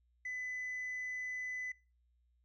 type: tone with tanh clipping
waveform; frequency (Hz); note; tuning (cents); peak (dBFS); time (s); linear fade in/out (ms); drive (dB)
triangle; 2005; B6; +26; -39; 0.25-1.72; 5; 6
effects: noise-tail reverb RT60 0.3 s tail -20 dB re dry + added 60 Hz sine -70 dBFS peak until 2.44 s